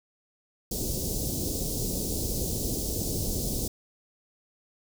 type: band-stop noise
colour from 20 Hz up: pink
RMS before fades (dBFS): -30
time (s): 0.71-3.68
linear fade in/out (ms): 5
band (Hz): 510 to 5000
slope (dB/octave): 24
effects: none